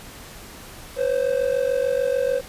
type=ring-modulated tone; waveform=triangle; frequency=521 Hz; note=C5; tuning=7 cents flat; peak=-14 dBFS; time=0.96-2.42 s; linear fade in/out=50 ms; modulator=23.4 Hz; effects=pink hiss -41 dBFS RMS until 2.48 s + resampled to 32000 Hz